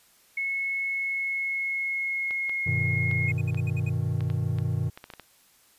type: tone with pitch glide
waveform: sine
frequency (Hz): 2189 to 2154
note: C#7 to C7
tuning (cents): -22 to +50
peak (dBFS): -26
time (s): 0.37-3.32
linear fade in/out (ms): 5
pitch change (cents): -28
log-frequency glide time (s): 0.86-2.76
type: clicks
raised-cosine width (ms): 0.3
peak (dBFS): -25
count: 12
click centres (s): 2.309 / 2.495 / 3.113 / 3.546 / 4.207 / 4.301 / 4.586 / 4.975 / 5.041 / 5.102 / 5.137 / 5.197
type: chord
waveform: triangle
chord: G augmented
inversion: none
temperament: equal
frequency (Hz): 98 / 123.47 / 155.56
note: G2 / B2 / D#3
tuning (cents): 0 / 0 / 0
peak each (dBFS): -27 / -26 / -28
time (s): 2.66-4.9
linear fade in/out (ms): 10
type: tone bursts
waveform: triangle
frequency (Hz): 2489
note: D#7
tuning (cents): 0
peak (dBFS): -35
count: 7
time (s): 3.28-3.896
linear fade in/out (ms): 5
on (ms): 34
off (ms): 63
effects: white hiss -60 dBFS RMS until 5.78 s + resampled to 32000 Hz